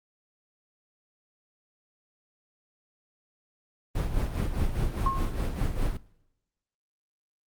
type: noise with tremolo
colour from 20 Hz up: brown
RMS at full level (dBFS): -25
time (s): 3.95-5.97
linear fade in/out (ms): 5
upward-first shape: sine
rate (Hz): 4.9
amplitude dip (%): 60
type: tone with exponential decay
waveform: sine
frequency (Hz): 1074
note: C6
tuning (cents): +45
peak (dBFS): -21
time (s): 5.06-5.39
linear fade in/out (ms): 2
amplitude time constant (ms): 71
effects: noise-tail reverb RT60 0.9 s tail -22 dB re dry + Opus 32 kbps